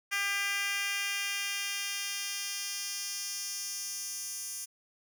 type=tone with high-pass filter sweep; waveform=10% pulse; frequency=400 Hz; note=G4; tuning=35 cents sharp; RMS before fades=-35 dBFS; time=0.11-4.66 s; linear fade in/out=20 ms; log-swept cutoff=1900 to 7400 Hz; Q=1.4; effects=none